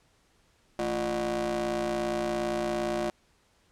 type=ring-modulated tone; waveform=30% pulse; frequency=127.8 Hz; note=C3; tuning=40 cents flat; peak=-22 dBFS; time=0.79-3.1 s; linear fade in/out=2 ms; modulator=476 Hz; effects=pink hiss -66 dBFS RMS until 3.71 s + low-pass 9000 Hz 12 dB/octave